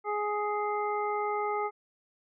harmonic tone, 417 Hz, G#4, 7 cents sharp, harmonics 1 / 2 / 3 / 5, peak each -32 / -32 / -34 / -41 dBFS, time 0.04-1.71 s, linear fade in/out 50 ms, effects none

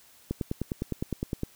click train, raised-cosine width 3 ms, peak -16 dBFS, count 12, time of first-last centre 0.31-1.434 s, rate 9.79 Hz, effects white hiss -57 dBFS RMS until 1.55 s

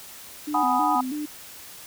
sine tone with vibrato, 277.2 Hz, C#4, in tune, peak -27 dBFS, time 0.47-1.26 s, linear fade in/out 10 ms, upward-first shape square, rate 3.1 Hz, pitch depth 130 cents each way
sine chord, G# minor seventh, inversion third, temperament equal, 740 / 830.6 / 987.8 / 1244.5 Hz, F#5 / G#5 / B5 / D#6, 0 / 0 / 0 / 0 cents, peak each -25 dBFS, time 0.54-1.01 s, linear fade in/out 5 ms
effects white hiss -43 dBFS RMS until 1.86 s

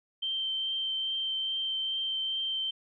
sine tone with vibrato, 3126 Hz, G7, 6 cents flat, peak -29 dBFS, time 0.22-2.71 s, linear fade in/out 10 ms, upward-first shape triangle, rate 2.4 Hz, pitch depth 10 cents each way, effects none

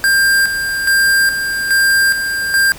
square tone with tremolo, 1592 Hz, G6, 26 cents sharp, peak -10 dBFS, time 0.04-2.72 s, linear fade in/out 0 ms, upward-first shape square, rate 1.2 Hz, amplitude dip 55%, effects pink hiss -35 dBFS RMS until 2.78 s

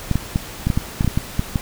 clicks, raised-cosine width 5 ms, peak -5 dBFS, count 12, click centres 0.113 / 0.156 / 0.359 / 0.67 / 0.702 / 0.775 / 1.009 / 1.046 / 1.077 / 1.175 / 1.394 / 1.558 s, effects pink hiss -34 dBFS RMS until 1.61 s

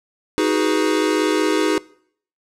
square chord, G# minor seventh, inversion second, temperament equal with one note detuned, 314 / 370 / 415.3 / 493.9 Hz, D#4 / F#4 / G#4 / B4, +16 / 0 / 0 / 0 cents, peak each -20 / -23 / -22 / -26 dBFS, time 0.38-1.78 s, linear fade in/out 0 ms, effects noise-tail reverb RT60 0.6 s tail -22 dB re dry + low-pass 9000 Hz 12 dB/octave

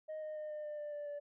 sine tone with pitch steps, 622.3 / 616.2 / 610.2 / 604.2 / 598.3 / 592.5 / 586.7 / 581 Hz, D#5 / D#5 / D#5 / D5 / D5 / D5 / D5 / D5, 0 / -17 / -34 / +49 / +32 / +15 / -2 / -19 cents, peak -38 dBFS, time 0.08-1.2 s, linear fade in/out 20 ms, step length 140 ms, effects tanh soft clip ceiling -39 dBFS

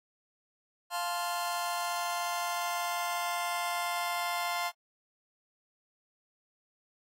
sawtooth chord, F major, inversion none, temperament just, 698.5 / 873.1 / 1047.7 Hz, F5 / A5 / C6, 0 / -14 / +2 cents, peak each -30 / -35 / -31 dBFS, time 0.9-4.72 s, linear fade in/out 50 ms, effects AAC 48 kbps

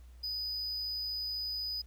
triangle tone, 4978 Hz, D#8, in tune, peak -33 dBFS, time 0.23-1.82 s, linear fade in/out 10 ms, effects added 61 Hz sine -50 dBFS peak until 1.86 s + pink hiss -68 dBFS RMS until 1.86 s

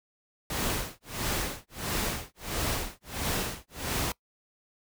pink noise with tremolo, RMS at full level -29 dBFS, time 0.5-4.12 s, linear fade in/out 2 ms, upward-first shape sine, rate 1.5 Hz, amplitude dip 100%, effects noise-tail reverb RT60 0.1 s tail -22 dB re dry

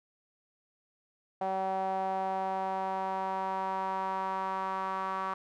sawtooth tone with band-pass filter sweep, 190.5 Hz, G3, 49 cents flat, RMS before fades -33 dBFS, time 1.41-5.34 s, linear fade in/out 5 ms, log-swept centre 730 to 1100 Hz, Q 4.5, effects none

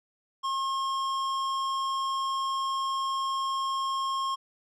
sine tone with hard clipping, 1075 Hz, C6, 47 cents sharp, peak -29 dBFS, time 0.43-4.36 s, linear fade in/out 20 ms, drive 12 dB, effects none

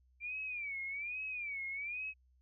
sine tone with vibrato, 2349 Hz, D7, in tune, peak -38 dBFS, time 0.2-2.14 s, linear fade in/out 50 ms, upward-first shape sine, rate 1.2 Hz, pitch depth 150 cents each way, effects added 63 Hz sine -66 dBFS peak until 2.41 s

